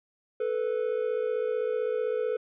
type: tone pair together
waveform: triangle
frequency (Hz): 438.2 / 493.9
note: A4 / B4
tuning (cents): -7 / 0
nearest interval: major second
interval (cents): 207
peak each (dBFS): -27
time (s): 0.4-2.37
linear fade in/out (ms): 5
effects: resampled to 8000 Hz